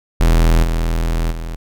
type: tone with level steps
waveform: 45% pulse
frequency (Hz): 41.2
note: E1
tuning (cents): 0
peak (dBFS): -9 / -15 / -23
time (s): 0.2-1.56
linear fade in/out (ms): 10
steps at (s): 0.63 / 1.31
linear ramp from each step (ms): 10
effects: none